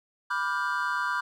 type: chord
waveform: triangle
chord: G dominant seventh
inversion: first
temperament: equal with one note detuned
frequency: 987.8 / 1174.7 / 1418.9 / 1568 Hz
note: B5 / D6 / F6 / G6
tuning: 0 / 0 / +27 / 0 cents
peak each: -30 dBFS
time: 0.3-1.21 s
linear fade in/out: 10 ms
effects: none